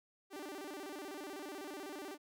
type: tone with vibrato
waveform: sawtooth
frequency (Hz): 340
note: F4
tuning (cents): -46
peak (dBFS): -40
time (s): 0.3-2.18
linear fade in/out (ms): 50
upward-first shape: square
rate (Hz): 16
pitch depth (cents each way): 240
effects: none